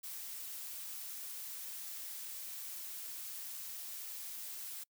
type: noise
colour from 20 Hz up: blue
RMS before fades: -45 dBFS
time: 0.03-4.84 s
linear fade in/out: 10 ms
effects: noise-tail reverb RT60 0.1 s tail -26 dB re dry